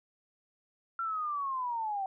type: linear sweep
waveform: sine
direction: down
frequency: 1369 to 756 Hz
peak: -31 dBFS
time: 0.99-2.06 s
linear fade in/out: 2 ms
effects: none